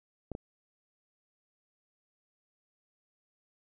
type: clicks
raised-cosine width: 2 ms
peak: -24 dBFS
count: 2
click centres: 0.317 / 0.351 s
effects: none